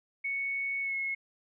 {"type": "tone with pitch glide", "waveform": "sine", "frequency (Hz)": [2217, 2176], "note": ["C#7", "C#7"], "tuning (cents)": [0, -33], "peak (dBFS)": -30, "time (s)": [0.24, 1.15], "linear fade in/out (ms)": 10, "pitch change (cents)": -33, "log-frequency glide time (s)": [0.81, 0.95], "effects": []}